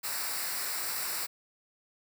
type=noise with comb filter; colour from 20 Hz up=white; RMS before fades=-34 dBFS; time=0.03-1.27 s; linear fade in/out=20 ms; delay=0.31 ms; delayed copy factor=-0.7; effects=none